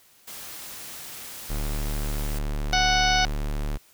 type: noise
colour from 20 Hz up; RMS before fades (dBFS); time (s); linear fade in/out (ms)
white; -39; 0.27-2.39; 10
type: tone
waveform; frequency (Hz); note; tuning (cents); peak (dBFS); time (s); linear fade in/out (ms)
square; 36.84; D1; +6; -26; 1.49-3.78; 20
type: harmonic tone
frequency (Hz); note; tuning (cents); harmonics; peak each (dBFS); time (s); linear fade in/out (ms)
740; F#5; 0; 1 / 2 / 3 / 4 / 5 / 6 / 7 / 8; -23 / -26 / -28 / -29 / -30 / -31 / -31 / -32; 2.73-3.25; 0
effects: white hiss -57 dBFS RMS until 3.93 s